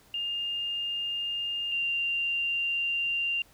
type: tone pair in turn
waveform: sine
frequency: 2814 / 2782 Hz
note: F7 / F7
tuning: +12 / -7 cents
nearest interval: unison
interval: 19 cents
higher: first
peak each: -29 / -26 dBFS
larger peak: second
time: 0.14-1.72 / 1.72-3.42 s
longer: second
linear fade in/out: 2 ms
effects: pink hiss -59 dBFS RMS until 3.53 s